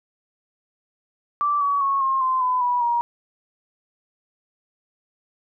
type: tone with pitch steps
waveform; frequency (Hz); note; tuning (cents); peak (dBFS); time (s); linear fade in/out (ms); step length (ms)
sine; 1167 / 1133.1 / 1100.2 / 1068.3 / 1037.3 / 1007.2 / 977.9 / 949.5; D6 / C#6 / C#6 / C6 / C6 / B5 / B5 / A#5; -11 / +38 / -13 / +36 / -15 / +34 / -17 / +32; -18; 1.41-3.01; 0; 200
effects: none